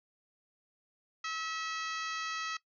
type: harmonic tone with a mistuned harmonic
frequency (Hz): 646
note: E5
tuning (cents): -35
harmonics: 2 / 3 / 4 / 5 / 6 / 7 / 8 / 9 / 10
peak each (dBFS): -38 / -42 / -44 / -46 / -48 / -49 / -50 / -51 / -52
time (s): 1.24-2.57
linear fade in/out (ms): 5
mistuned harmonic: 6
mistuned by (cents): +40
effects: noise-tail reverb RT60 0.1 s tail -19 dB re dry